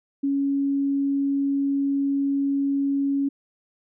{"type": "tone", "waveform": "sine", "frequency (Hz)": 278.1, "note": "C#4", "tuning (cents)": 6, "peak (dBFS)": -20, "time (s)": [0.23, 3.29], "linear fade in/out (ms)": 10, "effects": []}